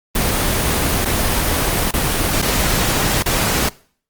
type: noise with dropouts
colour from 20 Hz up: pink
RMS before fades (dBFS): -17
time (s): 0.15-3.69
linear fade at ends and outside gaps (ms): 5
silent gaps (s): 1.049-1.055 / 1.911-1.937 / 2.418-2.423 / 3.226-3.259
effects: noise-tail reverb RT60 0.5 s tail -22 dB re dry + Opus 24 kbps